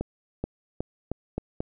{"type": "accelerating click train", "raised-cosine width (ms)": 2, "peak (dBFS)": -15, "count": 6, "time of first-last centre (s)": [0.01, 1.605], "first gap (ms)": 430, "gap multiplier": 0.85, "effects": []}